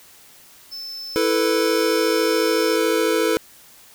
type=tone; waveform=triangle; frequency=5274 Hz; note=E8; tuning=in tune; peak=-29 dBFS; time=0.71-2.77 s; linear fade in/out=20 ms
type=chord; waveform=square; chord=E suspended fourth; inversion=none; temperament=equal; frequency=329.6 / 440 / 493.9 Hz; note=E4 / A4 / B4; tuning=0 / 0 / 0 cents; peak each=-23 / -21 / -23 dBFS; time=1.16-3.37 s; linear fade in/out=0 ms
effects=white hiss -48 dBFS RMS until 3.94 s